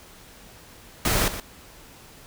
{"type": "noise with echo", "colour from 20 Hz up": "pink", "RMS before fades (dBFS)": -22, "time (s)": [1.05, 1.28], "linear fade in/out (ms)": 2, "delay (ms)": 120, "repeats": 1, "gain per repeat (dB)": -11, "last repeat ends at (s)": 1.4, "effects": ["pink hiss -48 dBFS RMS until 2.26 s"]}